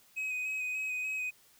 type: tone with vibrato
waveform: triangle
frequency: 2523 Hz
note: D#7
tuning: 23 cents sharp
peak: -31 dBFS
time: 0.16-1.31 s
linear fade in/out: 20 ms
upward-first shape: square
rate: 3.4 Hz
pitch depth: 15 cents each way
effects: white hiss -63 dBFS RMS until 1.59 s